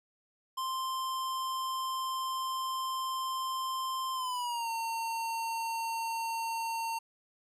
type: tone with pitch glide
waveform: square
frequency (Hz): 1046.5 to 911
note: C6 to A#5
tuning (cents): 0 to -40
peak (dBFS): -33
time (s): 0.57-6.99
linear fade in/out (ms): 10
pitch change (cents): -240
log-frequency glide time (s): 4.14-4.7
effects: resampled to 32000 Hz + 12-bit